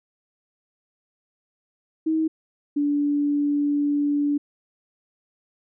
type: tone pair in turn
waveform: sine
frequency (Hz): 317.8 / 289.7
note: D#4 / D4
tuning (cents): +37 / -24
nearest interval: major second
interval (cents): 161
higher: first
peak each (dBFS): -19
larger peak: neither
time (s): 2.06-2.28 / 2.76-4.38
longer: second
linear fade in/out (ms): 10
effects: none